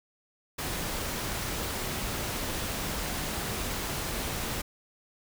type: noise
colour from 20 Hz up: pink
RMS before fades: -33 dBFS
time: 0.58-4.62 s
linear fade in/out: 10 ms
effects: none